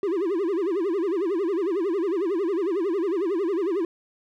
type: tone with vibrato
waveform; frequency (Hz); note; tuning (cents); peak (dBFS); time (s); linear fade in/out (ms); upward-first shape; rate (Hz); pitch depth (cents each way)
triangle; 365.3; F#4; -22; -20; 0.03-3.85; 2; sine; 11; 220
effects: none